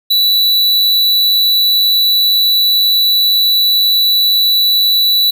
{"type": "tone", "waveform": "square", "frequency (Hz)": 3951, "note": "B7", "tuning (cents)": 0, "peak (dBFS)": -9, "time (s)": [0.1, 5.31], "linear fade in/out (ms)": 10, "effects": []}